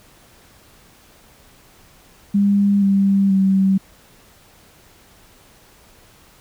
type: tone with pitch steps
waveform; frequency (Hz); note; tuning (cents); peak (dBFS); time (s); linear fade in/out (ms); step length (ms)
sine; 201.1 / 196.73 / 192.46; G3 / G3 / G3; +44 / +6 / -32; -12; 2.34-3.78; 10; 480
effects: pink hiss -50 dBFS RMS until 6.4 s